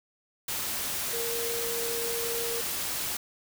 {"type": "tone in noise", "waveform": "sine", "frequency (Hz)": 466.2, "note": "A#4", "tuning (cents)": 0, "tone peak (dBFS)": -33, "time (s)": [1.13, 2.61], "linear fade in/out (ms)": 5, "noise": "white", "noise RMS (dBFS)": -32, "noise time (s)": [0.48, 3.17], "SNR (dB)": -4, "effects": []}